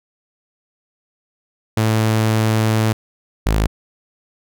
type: tone pair in turn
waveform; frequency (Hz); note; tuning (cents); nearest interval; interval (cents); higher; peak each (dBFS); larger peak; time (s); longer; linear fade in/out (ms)
sawtooth; 110 / 53.25; A2 / G#1; 0 / +44; octave + minor second; 1256; first; -10; neither; 1.77-2.93 / 3.46-3.67; first; 5
effects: none